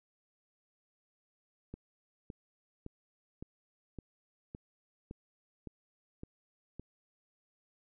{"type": "click train", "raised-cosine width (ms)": 3, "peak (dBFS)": -30, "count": 10, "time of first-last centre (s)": [1.74, 6.796], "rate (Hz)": 1.78, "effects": []}